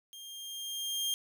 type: tone with level ramp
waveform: sawtooth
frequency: 3206 Hz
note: G7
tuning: 38 cents sharp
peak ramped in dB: -43 to -26 dBFS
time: 0.13-1.14 s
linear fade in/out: 0 ms
effects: none